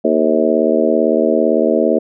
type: harmonic tone with a mistuned harmonic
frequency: 77.78 Hz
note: D#2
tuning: in tune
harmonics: 3 / 4 / 5 / 6 / 7 / 8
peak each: -18 / -18 / -18 / -18 / -18 / -18 dBFS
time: 0.04-1.99 s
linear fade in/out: 10 ms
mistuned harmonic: 8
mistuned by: +56 cents
effects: none